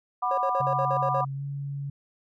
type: chord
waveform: sine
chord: B minor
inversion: second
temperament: equal with one note detuned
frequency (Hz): 740 / 987.8 / 1193.1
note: F#5 / B5 / D6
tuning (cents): 0 / 0 / +27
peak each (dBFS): -28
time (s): 0.22-1.25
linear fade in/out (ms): 10
type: tone bursts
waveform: triangle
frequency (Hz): 546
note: C#5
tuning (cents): -26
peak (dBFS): -25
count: 8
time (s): 0.31-1.209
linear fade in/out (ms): 2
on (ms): 66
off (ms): 53
type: tone with pitch glide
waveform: sine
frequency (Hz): 136.8 to 140.48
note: C#3 to C#3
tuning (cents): -23 to +23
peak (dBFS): -30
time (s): 0.6-1.9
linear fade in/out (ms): 5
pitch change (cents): +46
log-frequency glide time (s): 1.34-1.43
effects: none